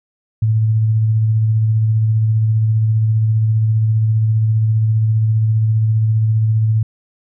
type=tone with tremolo; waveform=sine; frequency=110 Hz; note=A2; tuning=in tune; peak=-10 dBFS; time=0.42-6.83 s; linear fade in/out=5 ms; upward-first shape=sine; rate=15 Hz; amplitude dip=25%; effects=none